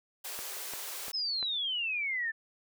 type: high-pass noise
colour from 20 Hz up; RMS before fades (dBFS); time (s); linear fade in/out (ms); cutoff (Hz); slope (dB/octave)
white; -40; 0.24-1.12; 10; 350; 96
type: click train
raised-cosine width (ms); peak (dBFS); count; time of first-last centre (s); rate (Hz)
0.5; -27; 4; 0.39-1.428; 2.89
type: exponential sweep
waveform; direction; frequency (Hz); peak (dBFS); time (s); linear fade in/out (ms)
sine; down; 5274 to 1749; -30; 1.13-2.32; 20
effects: none